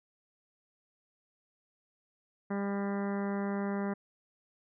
harmonic tone with a mistuned harmonic, 199.8 Hz, G3, 33 cents sharp, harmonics 1 / 2 / 3 / 4 / 5 / 6 / 7 / 8 / 9 / 10, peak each -32 / -38 / -42 / -44 / -46 / -48 / -49 / -50 / -51 / -52 dBFS, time 2.5-3.94 s, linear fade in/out 10 ms, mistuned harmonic 10, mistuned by -21 cents, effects none

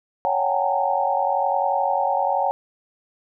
sine tone cluster, 559 / 733 / 774 / 825 / 914 Hz, C#5 / F#5 / G5 / G#5 / A#5, +14 / -16 / -22 / -12 / -34 cents, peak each -25 dBFS, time 0.25-2.51 s, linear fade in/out 0 ms, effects none

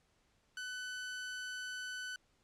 sawtooth tone, 1500 Hz, F#6, 23 cents sharp, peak -37 dBFS, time 0.57-2.16 s, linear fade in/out 2 ms, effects pink hiss -74 dBFS RMS until 2.43 s + low-pass 8000 Hz 12 dB/octave

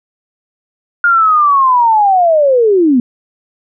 sine linear sweep, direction down, 1425 to 233.1 Hz, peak -6 dBFS, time 1.04-3 s, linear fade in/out 2 ms, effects none

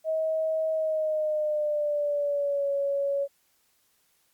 sine tone with pitch glide, 636 to 560.1 Hz, D#5 to C#5, +38 to +18 cents, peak -24 dBFS, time 0.04-3.28 s, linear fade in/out 50 ms, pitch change -220 cents, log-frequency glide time 0.72-2.7 s, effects white hiss -68 dBFS RMS until 4.33 s + Opus 48 kbps

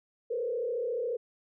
sine tone with frequency modulation, 480 Hz, B4, 49 cents flat, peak -29 dBFS, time 0.3-1.17 s, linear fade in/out 10 ms, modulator 34.2 Hz, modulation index 1.1, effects none

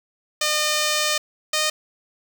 5% pulse tone pair in turn, 607 / 614.8 Hz, D#5 / D#5, -43 / -21 cents, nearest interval unison, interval 22 cents, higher second, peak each -8 dBFS, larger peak neither, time 0.41-1.18 / 1.53-1.7 s, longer first, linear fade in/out 5 ms, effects none

